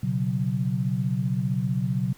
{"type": "chord", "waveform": "sine", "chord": "B suspended second", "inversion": "none", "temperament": "just", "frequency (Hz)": [123.47, 138.9, 185.21], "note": ["B2", "C#3", "F#3"], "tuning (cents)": [0, 4, 2], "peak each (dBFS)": -27, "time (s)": [0.03, 2.13], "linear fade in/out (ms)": 5, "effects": ["pink hiss -53 dBFS RMS until 2.17 s"]}